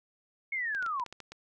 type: linear sweep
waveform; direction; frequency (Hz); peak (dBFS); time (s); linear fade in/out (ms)
sine; down; 2200 to 935; -30; 0.52-1.04; 5
type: clicks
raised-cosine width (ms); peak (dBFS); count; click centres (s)
0.2; -27; 8; 0.749 / 0.826 / 0.863 / 0.998 / 1.063 / 1.126 / 1.203 / 1.32
effects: none